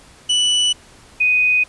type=tone pair in turn; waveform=40% pulse / sine; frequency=2965 / 2493 Hz; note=F#7 / D#7; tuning=+3 / +3 cents; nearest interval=minor third; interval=300 cents; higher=first; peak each=-13 / -12 dBFS; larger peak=second; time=0.29-0.73 / 1.2-1.64 s; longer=neither; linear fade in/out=10 ms; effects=pink hiss -46 dBFS RMS until 1.68 s + resampled to 24000 Hz